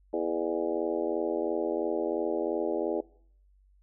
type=harmonic tone with a mistuned harmonic; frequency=82.9 Hz; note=E2; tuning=10 cents sharp; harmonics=3 / 4 / 5 / 6 / 7 / 8 / 9 / 10; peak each=-41 / -32 / -32 / -34 / -34 / -44 / -42 / -43 dBFS; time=0.13-3.01 s; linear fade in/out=5 ms; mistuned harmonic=7; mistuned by=+43 cents; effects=noise-tail reverb RT60 0.6 s tail -22 dB re dry + added 48 Hz sine -59 dBFS peak until 3.82 s